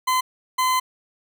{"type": "tone bursts at uneven times", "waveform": "40% pulse", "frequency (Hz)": 1024, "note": "C6", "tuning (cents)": -38, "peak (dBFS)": -17, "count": 2, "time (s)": [[0.07, 0.21], [0.58, 0.8]], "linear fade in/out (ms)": 10, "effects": []}